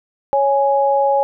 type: tone pair together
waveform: sine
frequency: 554.4 / 831.8 Hz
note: C#5 / G#5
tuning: 0 / +2 cents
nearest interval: perfect fifth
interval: 702 cents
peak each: -15 dBFS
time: 0.33-1.23 s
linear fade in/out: 0 ms
effects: none